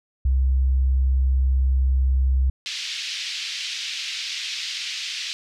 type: tone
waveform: sine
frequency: 65.41 Hz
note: C2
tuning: in tune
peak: -16 dBFS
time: 0.25-2.5 s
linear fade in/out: 5 ms
type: band-pass noise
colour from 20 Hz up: pink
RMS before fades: -30 dBFS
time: 2.66-5.33 s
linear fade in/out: 0 ms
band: 2500 to 5400 Hz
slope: 24 dB/octave
effects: none